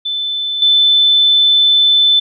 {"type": "tone with level steps", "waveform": "sine", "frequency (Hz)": 3520, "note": "A7", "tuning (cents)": 0, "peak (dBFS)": [-16, -7], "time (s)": [0.05, 2.2], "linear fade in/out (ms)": 10, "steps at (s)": 0.62, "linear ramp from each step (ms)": 2, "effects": []}